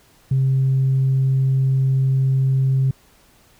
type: tone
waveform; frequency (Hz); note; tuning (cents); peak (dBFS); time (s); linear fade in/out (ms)
sine; 133.2; C3; +31; -13; 0.31-2.91; 5
effects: tanh soft clip ceiling -11 dBFS + pink hiss -54 dBFS RMS until 3.59 s